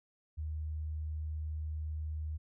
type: tone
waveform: sine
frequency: 77.3 Hz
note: D#2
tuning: 11 cents flat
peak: -35 dBFS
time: 0.37-2.38 s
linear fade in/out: 20 ms
effects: none